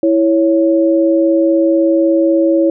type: tone pair together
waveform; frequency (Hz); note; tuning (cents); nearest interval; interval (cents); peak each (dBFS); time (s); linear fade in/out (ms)
sine; 329.4 / 554.4; E4 / C#5; -1 / 0; major sixth; 901; -10 / -13; 0.03-2.7; 2
effects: none